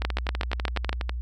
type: two click trains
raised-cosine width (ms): 0.3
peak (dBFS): -9 / -13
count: 8 / 14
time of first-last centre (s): 0.05-0.893 / 0.02-1.094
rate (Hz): 8.3 / 12.1
effects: added 60 Hz sine -28 dBFS peak until 1.21 s